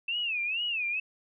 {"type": "tone with vibrato", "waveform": "sine", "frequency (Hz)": 2637, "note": "E7", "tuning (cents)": 0, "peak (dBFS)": -28, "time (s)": [0.08, 1], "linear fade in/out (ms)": 5, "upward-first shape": "sine", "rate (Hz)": 2.2, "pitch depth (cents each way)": 180, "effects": []}